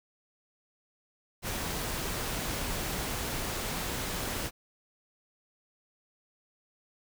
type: noise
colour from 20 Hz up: pink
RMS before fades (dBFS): -34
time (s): 1.42-4.51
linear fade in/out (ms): 50
effects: none